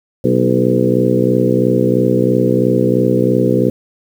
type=harmonic tone with a mistuned harmonic; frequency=63 Hz; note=B1; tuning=35 cents sharp; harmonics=2 / 3 / 4 / 5 / 6 / 7 / 8; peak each=-18 / -18 / -18 / -18 / -18 / -18 / -18 dBFS; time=0.24-3.7 s; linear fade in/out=5 ms; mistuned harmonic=4; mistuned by=-49 cents; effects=7-bit